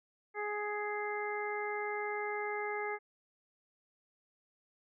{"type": "harmonic tone", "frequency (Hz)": 416.9, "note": "G#4", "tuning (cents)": 7, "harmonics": [1, 2, 3, 4, 5], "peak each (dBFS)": [-38, -40, -44, -44, -41], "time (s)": [0.34, 2.99], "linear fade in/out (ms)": 50, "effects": []}